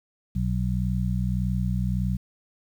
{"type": "harmonic tone", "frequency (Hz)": 61.7, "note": "B1", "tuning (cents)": -1, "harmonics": [1, 2, 3], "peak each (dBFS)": [-27, -27, -27], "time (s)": [0.35, 2.17], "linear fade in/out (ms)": 10, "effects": ["9-bit"]}